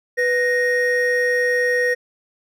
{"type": "tone pair together", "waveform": "triangle", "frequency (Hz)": [493.9, 1864.7], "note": ["B4", "A#6"], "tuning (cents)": [0, 0], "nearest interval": "octave + major seventh", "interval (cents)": 2300, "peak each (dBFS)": -17, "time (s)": [0.17, 1.95], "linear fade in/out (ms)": 20, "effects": []}